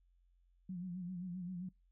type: tone with vibrato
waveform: sine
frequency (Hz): 180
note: F#3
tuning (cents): -47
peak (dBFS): -40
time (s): 0.69-1.69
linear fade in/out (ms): 5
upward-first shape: sine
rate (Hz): 7.6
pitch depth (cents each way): 72
effects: noise-tail reverb RT60 0.2 s tail -26 dB re dry + added 44 Hz sine -68 dBFS peak until 1.91 s